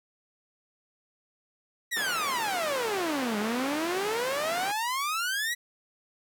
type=exponential two-way sweep; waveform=sawtooth; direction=down then up; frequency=1975.5 to 202.8 to 1975.5 Hz; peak=-24 dBFS; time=1.91-5.55 s; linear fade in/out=20 ms; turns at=3.38 s
type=band-pass noise; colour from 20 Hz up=white; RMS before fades=-37 dBFS; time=1.96-4.72 s; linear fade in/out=10 ms; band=200 to 1800 Hz; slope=12 dB/octave
effects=none